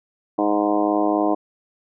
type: harmonic tone with a mistuned harmonic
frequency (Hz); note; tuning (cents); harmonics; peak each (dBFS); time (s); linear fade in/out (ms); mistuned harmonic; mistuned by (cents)
103.83; G#2; 0; 2 / 3 / 4 / 5 / 6 / 7 / 8 / 9 / 10; -32 / -20 / -27 / -28 / -25 / -24 / -32 / -30 / -30; 0.38-1.35; 10; 9; +16
effects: none